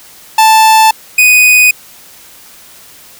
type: tone pair in turn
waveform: 45% pulse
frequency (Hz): 880 / 2489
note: A5 / D#7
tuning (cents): 0 / 0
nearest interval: octave + tritone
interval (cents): 1800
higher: second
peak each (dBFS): -3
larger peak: neither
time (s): 0.38-0.91 / 1.18-1.71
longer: neither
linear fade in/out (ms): 5
effects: white hiss -37 dBFS RMS until 3.19 s